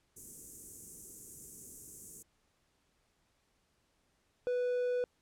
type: band-stop noise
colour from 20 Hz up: white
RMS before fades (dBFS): -46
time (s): 0.16-2.23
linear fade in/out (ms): 10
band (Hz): 440 to 6600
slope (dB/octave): 48
type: tone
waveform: triangle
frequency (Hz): 493.9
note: B4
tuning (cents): 0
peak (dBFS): -28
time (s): 4.47-5.04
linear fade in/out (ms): 0
effects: pink hiss -75 dBFS RMS until 5.21 s + low-pass 10000 Hz 12 dB/octave